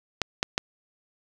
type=clicks; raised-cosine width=0.2 ms; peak=-6 dBFS; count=3; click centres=0.217 / 0.429 / 0.579 s; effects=none